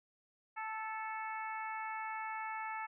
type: harmonic tone with a mistuned harmonic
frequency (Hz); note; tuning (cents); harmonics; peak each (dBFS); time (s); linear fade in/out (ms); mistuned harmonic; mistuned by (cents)
440; A4; 0; 2 / 3 / 4 / 5 / 6; -41 / -45 / -47 / -47 / -55; 0.56-2.87; 20; 4; -16
effects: none